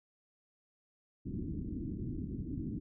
white low-pass noise, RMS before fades -39 dBFS, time 1.25-2.8 s, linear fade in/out 20 ms, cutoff 320 Hz, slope 48 dB/octave, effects none

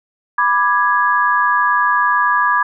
sine chord, G# diminished, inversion first, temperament equal with one note detuned, 987.8 / 1181.5 / 1661.2 Hz, B5 / D6 / G#6, 0 / +10 / 0 cents, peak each -16 dBFS, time 0.38-2.63 s, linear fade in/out 5 ms, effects none

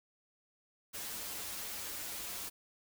white noise with comb filter, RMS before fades -42 dBFS, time 0.93-2.5 s, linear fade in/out 20 ms, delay 7.8 ms, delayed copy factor -0.65, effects none

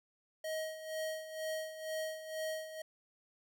square tone with tremolo, 631 Hz, D#5, 24 cents sharp, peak -36 dBFS, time 0.44-2.82 s, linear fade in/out 5 ms, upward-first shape sine, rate 2.1 Hz, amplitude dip 70%, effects none

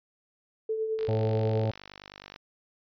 sine tone with tremolo, 440 Hz, A4, in tune, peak -25 dBFS, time 0.69-1.65 s, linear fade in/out 5 ms, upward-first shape triangle, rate 9.4 Hz, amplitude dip 50%
click train, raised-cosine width 0.2 ms, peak -25 dBFS, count 69, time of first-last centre 0.99-2.361 s, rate 49.6 Hz
harmonic tone, 110 Hz, A2, in tune, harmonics 1 / 2 / 3 / 4 / 5 / 6 / 7 / 8, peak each -26 / -36 / -40 / -38 / -33 / -41 / -42 / -45 dBFS, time 1.08-1.71 s, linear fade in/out 5 ms
effects resampled to 11025 Hz

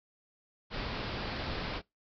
pink low-pass noise, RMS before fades -37 dBFS, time 0.7-1.82 s, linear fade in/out 50 ms, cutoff 5100 Hz, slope 96 dB/octave, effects noise-tail reverb RT60 0.2 s tail -24 dB re dry

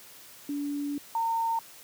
sine tone pair in turn, 287.5 / 912.8 Hz, D4 / A#5, -37 / -37 cents, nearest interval octave + minor sixth, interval 2000 cents, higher second, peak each -29 / -25 dBFS, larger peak second, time 0.49-0.98 / 1.15-1.59 s, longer first, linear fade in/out 2 ms, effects white hiss -50 dBFS RMS until 1.83 s + high-pass 80 Hz 12 dB/octave

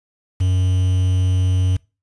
triangle tone with quantisation, 92.5 Hz, F#2, in tune, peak -12 dBFS, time 0.4-1.77 s, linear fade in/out 10 ms, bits 6, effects noise-tail reverb RT60 0.3 s tail -24 dB re dry + resampled to 24000 Hz

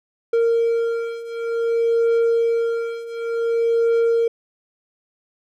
triangle beating tone pair, 462.1 / 462.65 Hz, A#4 / A#4, -15 / -13 cents, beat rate 0.55 Hz, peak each -20 / -17 dBFS, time 0.33-4.28 s, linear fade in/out 5 ms, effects none

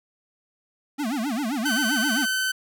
square tone with vibrato, 253.5 Hz, B3, 45 cents sharp, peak -25 dBFS, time 0.98-2.26 s, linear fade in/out 20 ms, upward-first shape sine, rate 7.6 Hz, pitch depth 290 cents each way
sawtooth tone, 1525 Hz, G6, 48 cents flat, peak -19 dBFS, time 1.65-2.52 s, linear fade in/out 10 ms
effects none

